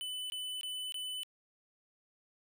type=tone bursts; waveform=square; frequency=3003 Hz; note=F#7; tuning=25 cents sharp; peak=-38 dBFS; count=4; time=0.01-1.233 s; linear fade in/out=0 ms; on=290 ms; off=21 ms; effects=none